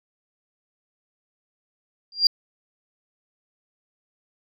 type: tone with exponential growth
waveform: sine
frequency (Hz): 4771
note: D8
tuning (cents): +26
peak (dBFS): -8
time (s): 2.12-2.27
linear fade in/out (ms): 2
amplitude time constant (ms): 32
effects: tanh soft clip ceiling -5 dBFS